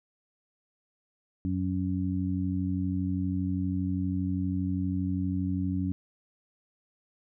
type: harmonic tone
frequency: 92.5 Hz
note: F#2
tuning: in tune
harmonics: 1 / 2 / 3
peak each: -31 / -31 / -31 dBFS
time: 1.45-5.92 s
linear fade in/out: 0 ms
effects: none